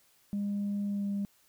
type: tone with pitch glide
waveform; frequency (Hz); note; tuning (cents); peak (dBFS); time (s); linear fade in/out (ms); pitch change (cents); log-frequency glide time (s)
sine; 202.8 to 200.6; G#3 to G3; -41 to +40; -28; 0.33-1.25; 0; -19; 0.87-1.07
effects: tanh soft clip ceiling -27 dBFS + white hiss -66 dBFS RMS until 1.48 s